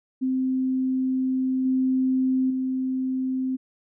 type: tone with level steps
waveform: sine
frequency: 260 Hz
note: C4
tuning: 11 cents flat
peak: -21 / -19 / -23 dBFS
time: 0.21-3.57 s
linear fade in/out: 20 ms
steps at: 1.65 / 2.5 s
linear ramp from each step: 5 ms
effects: none